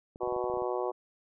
clicks, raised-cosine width 2 ms, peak -33 dBFS, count 10, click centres 0.159 / 0.233 / 0.275 / 0.324 / 0.364 / 0.441 / 0.499 / 0.539 / 0.572 / 0.621 s
harmonic tone, 123.4 Hz, B2, 1 cent flat, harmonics 3 / 4 / 5 / 6 / 7 / 8 / 9, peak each -33 / -35 / -37 / -39 / -40 / -41 / -42 dBFS, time 0.2-0.92 s, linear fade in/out 20 ms
effects none

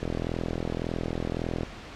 click train, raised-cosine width 2 ms, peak -16 dBFS, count 68, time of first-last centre 0.03-1.633 s, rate 41.8 Hz, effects pink hiss -42 dBFS RMS until 1.95 s + low-pass 4000 Hz 12 dB/octave

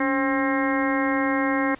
harmonic tone with a mistuned harmonic, 266.6 Hz, C4, 33 cents sharp, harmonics 1 / 2 / 3 / 4 / 5 / 6 / 7 / 8, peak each -23 / -28 / -31 / -29 / -34 / -32 / -30 / -32 dBFS, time 0-1.75 s, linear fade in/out 5 ms, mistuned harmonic 1, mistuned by +85 cents, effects pink hiss -49 dBFS RMS until 1.79 s + resampled to 8000 Hz

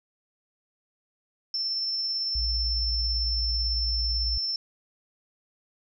sine tone with tremolo, 5350 Hz, E8, 25 cents sharp, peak -25 dBFS, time 1.54-4.56 s, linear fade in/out 2 ms, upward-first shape triangle, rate 18 Hz, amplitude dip 25%
sine tone, 58.2 Hz, A#1, 2 cents flat, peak -27 dBFS, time 2.35-4.38 s, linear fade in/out 5 ms
effects none

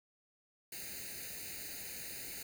white noise with comb filter, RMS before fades -45 dBFS, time 0.72-2.43 s, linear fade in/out 5 ms, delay 0.45 ms, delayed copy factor +1, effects none

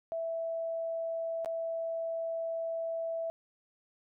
sine tone with dropouts, 659.3 Hz, E5, in tune, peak -32 dBFS, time 0.12-3.3 s, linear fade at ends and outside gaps 0 ms, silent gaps 1.447-1.459 s, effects none

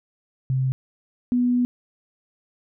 sine tone pair in turn, 131.1 / 245.7 Hz, C3 / B3, +4 / -9 cents, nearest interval major seventh, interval 1087 cents, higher second, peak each -19 / -17 dBFS, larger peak second, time 0.5-0.72 / 1.32-1.65 s, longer second, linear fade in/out 0 ms, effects none

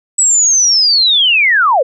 sine linear sweep, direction down, 7940 to 467.7 Hz, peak -7 dBFS, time 0.18-1.83 s, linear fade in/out 10 ms, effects none

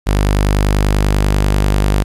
sawtooth tone, 50.2 Hz, G1, 42 cents sharp, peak -7 dBFS, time 0.06-2.04 s, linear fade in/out 20 ms, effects resampled to 32000 Hz + 8-bit

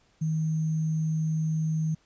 sine tone with sample-and-hold, 158.2 Hz, D#3, 29 cents sharp, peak -24 dBFS, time 0.21-1.95 s, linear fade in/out 10 ms, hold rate 6300 Hz, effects pink hiss -65 dBFS RMS until 2.05 s + resampled to 16000 Hz

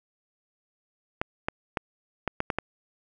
clicks, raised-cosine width 0.5 ms, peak -11 dBFS, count 7, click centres 1.215 / 1.485 / 1.772 / 2.277 / 2.404 / 2.502 / 2.586 s, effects none

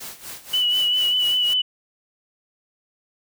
white noise with tremolo, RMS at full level -34 dBFS, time 0-1.54 s, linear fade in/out 10 ms, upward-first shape sine, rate 4.1 Hz, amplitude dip 80%
sine tone with vibrato, 2960 Hz, F#7, in tune, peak -17 dBFS, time 0.53-1.62 s, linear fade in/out 10 ms, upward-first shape triangle, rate 5.1 Hz, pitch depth 36 cents each way
effects none

